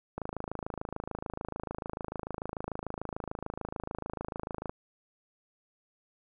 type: click train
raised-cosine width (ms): 1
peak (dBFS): -21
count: 122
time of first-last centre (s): 0.18-4.695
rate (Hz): 26.8
effects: none